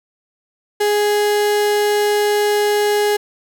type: tone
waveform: 35% pulse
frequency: 415.3 Hz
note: G#4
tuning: in tune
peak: -12 dBFS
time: 0.8-3.17 s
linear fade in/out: 10 ms
effects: none